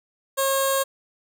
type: tone with notch filter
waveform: 10% pulse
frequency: 542 Hz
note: C#5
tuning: 39 cents flat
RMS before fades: -22 dBFS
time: 0.37-0.84 s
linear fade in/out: 20 ms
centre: 2300 Hz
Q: 0.56
effects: none

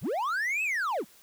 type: linear two-way sweep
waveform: triangle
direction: up then down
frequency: 61.74 to 2641 to 149.9 Hz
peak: -25 dBFS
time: 0.01-1.05 s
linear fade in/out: 50 ms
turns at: 0.63 s
effects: white hiss -57 dBFS RMS until 1.22 s

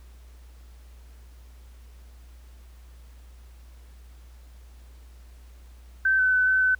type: tone with pitch steps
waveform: sine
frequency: 1547 / 1516 / 1508 / 1523 / 1515 Hz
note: G6 / F#6 / F#6 / F#6 / F#6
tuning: -23 / +42 / +32 / +50 / +40 cents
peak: -18 dBFS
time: 6.05-6.75 s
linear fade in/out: 5 ms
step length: 140 ms
effects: added 60 Hz sine -45 dBFS peak until 6.79 s + pink hiss -60 dBFS RMS until 6.79 s

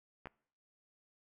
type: clicks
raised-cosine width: 0.5 ms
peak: -30 dBFS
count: 2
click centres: 0.257 / 0.271 s
effects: noise-tail reverb RT60 0.6 s tail -24 dB re dry

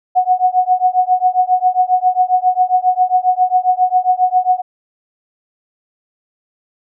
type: tone with tremolo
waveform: sine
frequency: 735 Hz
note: F#5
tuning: 12 cents flat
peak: -6 dBFS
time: 0.15-4.62 s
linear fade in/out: 20 ms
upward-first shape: triangle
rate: 7.4 Hz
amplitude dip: 100%
effects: none

